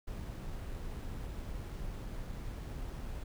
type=noise with sample-and-hold; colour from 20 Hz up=brown; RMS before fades=-41 dBFS; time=0.07-3.24 s; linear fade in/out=10 ms; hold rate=11025 Hz; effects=none